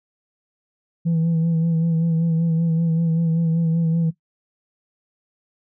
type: tone with vibrato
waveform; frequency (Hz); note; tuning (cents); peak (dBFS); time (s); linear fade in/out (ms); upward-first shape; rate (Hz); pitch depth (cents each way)
sine; 164.81; E3; 0; -14; 1.05-4.11; 20; sine; 5.2; 36
effects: noise-tail reverb RT60 0.1 s tail -17 dB re dry + tanh soft clip ceiling -15 dBFS